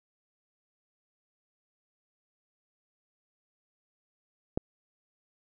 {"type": "click", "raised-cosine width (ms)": 2, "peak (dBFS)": -14, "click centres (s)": 4.575, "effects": []}